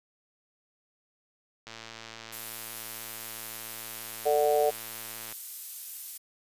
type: click train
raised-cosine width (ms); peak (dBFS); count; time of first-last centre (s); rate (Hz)
0.2; -25; 414; 1.67-5.325; 113
type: noise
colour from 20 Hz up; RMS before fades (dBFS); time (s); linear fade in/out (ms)
violet; -37; 2.32-6.18; 10
type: harmonic tone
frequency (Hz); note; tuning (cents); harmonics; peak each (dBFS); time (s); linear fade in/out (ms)
148.1; D3; +15; 3 / 4 / 5; -25 / -26 / -27; 4.25-4.71; 20
effects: resampled to 32000 Hz